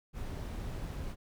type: noise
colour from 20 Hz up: brown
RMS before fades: -39 dBFS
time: 0.13-1.16 s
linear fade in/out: 50 ms
effects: none